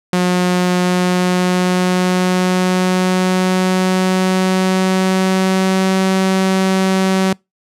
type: tone with pitch glide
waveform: sawtooth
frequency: 180.2 to 189.71 Hz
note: F#3 to F#3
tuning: -45 to +44 cents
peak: -8 dBFS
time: 0.13-7.33 s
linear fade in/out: 2 ms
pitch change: +89 cents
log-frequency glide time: 0.81-6.02 s
effects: noise-tail reverb RT60 0.2 s tail -26 dB re dry + low-pass 10000 Hz 12 dB/octave